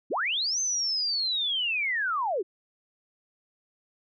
sine linear two-way sweep, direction up then down, 165.8 to 6272 to 327.2 Hz, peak -25 dBFS, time 0.1-2.43 s, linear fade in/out 20 ms, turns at 0.6 s, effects none

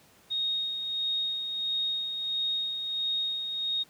sine tone with tremolo, 3729 Hz, A#7, in tune, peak -26 dBFS, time 0.3-3.84 s, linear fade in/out 20 ms, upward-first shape sine, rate 1.5 Hz, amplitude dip 45%, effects pink hiss -59 dBFS RMS until 3.89 s + high-pass 100 Hz 12 dB/octave

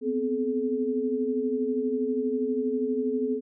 sine tone cluster, 247.1 / 259.5 / 428.2 Hz, B3 / C4 / A4, +1 / -14 / -47 cents, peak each -31 / -29 / -27 dBFS, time 0.01-3.41 s, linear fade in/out 50 ms, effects none

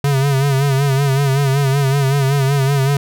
square tone with vibrato, 137.9 Hz, C#3, 9 cents flat, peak -13 dBFS, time 0.04-2.97 s, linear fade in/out 2 ms, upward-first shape sine, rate 5.3 Hz, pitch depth 66 cents each way, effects none

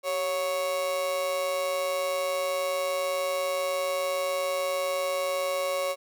35% pulse tone with amplitude modulation, 554.4 Hz, C#5, in tune, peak -22 dBFS, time 0.03-5.96 s, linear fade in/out 50 ms, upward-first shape sine, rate 167 Hz, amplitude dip 55%, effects none

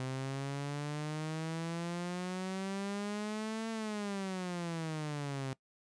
sawtooth exponential two-way sweep, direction up then down, 129.2 to 226 to 131.4 Hz, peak -32 dBFS, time 0-5.53 s, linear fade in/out 0 ms, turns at 3.7 s, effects noise-tail reverb RT60 0.1 s tail -21 dB re dry + resampled to 22050 Hz

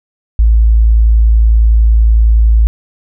sine tone, 55.4 Hz, A1, 13 cents sharp, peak -4 dBFS, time 0.39-2.67 s, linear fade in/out 0 ms, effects none

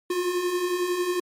square beating tone pair, 348.1 / 359.1 Hz, F4 / F4, -6 / +48 cents, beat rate 11 Hz, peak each -32 / -25 dBFS, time 0.1-1.2 s, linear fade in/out 5 ms, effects MP3 64 kbps

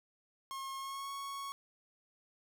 45% pulse tone with pitch glide, 1078 to 1107 Hz, C#6 to C#6, -49 to -3 cents, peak -40 dBFS, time 0.51-1.52 s, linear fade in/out 0 ms, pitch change +46 cents, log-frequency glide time 0.77-1.11 s, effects none

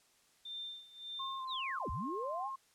sine tone with tremolo, 3589 Hz, A7, 34 cents sharp, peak -40 dBFS, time 0.45-1.45 s, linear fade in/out 5 ms, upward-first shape sine, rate 1.7 Hz, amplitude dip 85%
sine tone with vibrato, 1057 Hz, C6, 17 cents sharp, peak -39 dBFS, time 1.19-2.56 s, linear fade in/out 10 ms, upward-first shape square, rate 2.4 Hz, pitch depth 20 cents each way
sine linear two-way sweep, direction down then up, 4186 to 49 to 877 Hz, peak -38 dBFS, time 1.47-2.51 s, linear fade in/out 50 ms, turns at 1.9 s
effects white hiss -69 dBFS RMS until 2.74 s + low-pass 10000 Hz 12 dB/octave

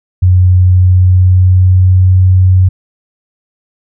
sine tone with pitch glide, 91.2 to 92.69 Hz, F#2 to F#2, -24 to +4 cents, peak -3 dBFS, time 0.22-2.69 s, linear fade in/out 10 ms, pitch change +28 cents, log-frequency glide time 0.59-2.17 s, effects none

